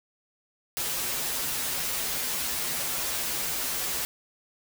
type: noise with comb filter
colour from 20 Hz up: white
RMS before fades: -30 dBFS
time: 0.77-4.05 s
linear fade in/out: 0 ms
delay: 10 ms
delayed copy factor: -0.75
effects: none